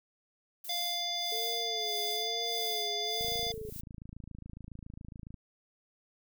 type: noise with tremolo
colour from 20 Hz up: violet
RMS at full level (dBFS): -40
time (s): 0.64-3.81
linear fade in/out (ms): 5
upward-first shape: sine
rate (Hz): 1.6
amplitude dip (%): 90
type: harmonic tone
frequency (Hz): 698.5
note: F5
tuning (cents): 0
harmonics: 1 / 3 / 5 / 7 / 9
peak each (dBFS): -39 / -44 / -34 / -38 / -46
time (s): 0.69-3.52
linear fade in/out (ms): 5
type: tone with vibrato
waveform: sine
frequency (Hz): 440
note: A4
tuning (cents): 0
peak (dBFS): -39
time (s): 1.32-3.7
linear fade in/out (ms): 2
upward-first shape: sine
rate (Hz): 1.1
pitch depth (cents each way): 87
type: click train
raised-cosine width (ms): 5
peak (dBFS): -33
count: 59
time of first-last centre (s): 3.21-5.342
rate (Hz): 27.2
effects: none